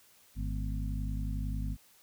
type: harmonic tone with a mistuned harmonic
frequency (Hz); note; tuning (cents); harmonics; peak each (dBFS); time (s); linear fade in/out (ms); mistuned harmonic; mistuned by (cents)
51; G#1; -31; 1 / 2 / 3 / 4 / 5; -33 / -39 / -41 / -44 / -44; 0.35-1.77; 50; 4; +110
effects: white hiss -62 dBFS RMS until 2.02 s